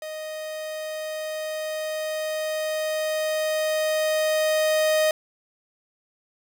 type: tone with level ramp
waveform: 45% pulse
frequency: 622.3 Hz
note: D#5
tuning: in tune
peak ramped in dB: -32 to -18 dBFS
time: 0.02-5.11 s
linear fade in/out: 2 ms
effects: none